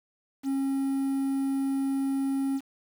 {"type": "tone with quantisation", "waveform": "triangle", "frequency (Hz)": 271.7, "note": "C#4", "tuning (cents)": -35, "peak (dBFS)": -23, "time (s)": [0.43, 2.61], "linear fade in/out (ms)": 50, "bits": 8, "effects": []}